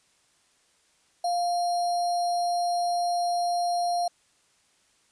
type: tone with sample-and-hold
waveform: sine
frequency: 701 Hz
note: F5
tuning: 6 cents sharp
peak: -23 dBFS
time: 1.24-4.08 s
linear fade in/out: 5 ms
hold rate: 4900 Hz
effects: white hiss -65 dBFS RMS until 5.11 s + resampled to 22050 Hz